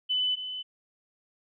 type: tone pair in turn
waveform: sine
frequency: 3005 / 3016 Hz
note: F#7 / F#7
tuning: +26 / +32 cents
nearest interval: unison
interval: 6 cents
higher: second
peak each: -24 / -33 dBFS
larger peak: first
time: 0.09-0.36 / 0.36-0.63 s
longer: neither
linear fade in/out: 20 ms
effects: none